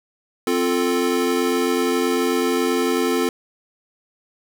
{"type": "chord", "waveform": "square", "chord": "F major", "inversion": "second", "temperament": "equal", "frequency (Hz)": [261.6, 349.2, 440], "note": ["C4", "F4", "A4"], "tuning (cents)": [0, 0, 0], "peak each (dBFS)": -23, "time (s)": [0.47, 3.29], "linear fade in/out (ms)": 2, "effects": []}